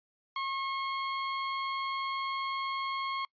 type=tone; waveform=sawtooth; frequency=1083 Hz; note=C#6; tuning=41 cents flat; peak=-28 dBFS; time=0.36-3.25 s; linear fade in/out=2 ms; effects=noise-tail reverb RT60 0.1 s tail -26 dB re dry + resampled to 11025 Hz